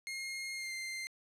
sawtooth tone with pitch glide, 2139 to 2091 Hz, C7 to C7, +38 to -2 cents, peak -35 dBFS, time 0.07-1.07 s, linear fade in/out 0 ms, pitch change -40 cents, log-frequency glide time 0.55-0.72 s, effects low-pass 10000 Hz 12 dB/octave

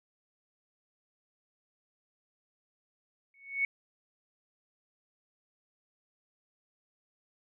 sine tone with exponential growth, 2217 Hz, C#7, in tune, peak -23 dBFS, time 3.34-3.65 s, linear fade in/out 2 ms, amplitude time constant 66 ms, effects none

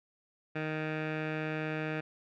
15% pulse tone with low-pass filter, 155.56 Hz, D#3, in tune, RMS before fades -35 dBFS, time 0.55-2.01 s, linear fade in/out 10 ms, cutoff 2200 Hz, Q 3.1, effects none

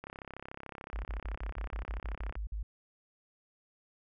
click train, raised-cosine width 0.5 ms, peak -28 dBFS, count 79, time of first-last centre 0.04-2.355 s, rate 33.7 Hz
sine tone bursts, 51.91 Hz, G#1, in tune, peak -34 dBFS, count 11, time 0.93-2.63 s, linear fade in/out 5 ms, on 110 ms, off 49 ms
effects none

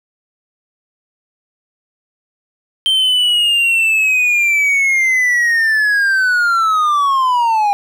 triangle linear sweep, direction down, 3136 to 800 Hz, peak -9 dBFS, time 2.86-7.73 s, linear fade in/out 0 ms, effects none

